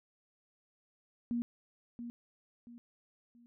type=tone with echo; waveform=sine; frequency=237.6 Hz; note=A#3; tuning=33 cents sharp; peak=-31 dBFS; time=1.31-1.42 s; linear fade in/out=0 ms; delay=680 ms; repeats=3; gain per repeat=-9 dB; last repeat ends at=3.46 s; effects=none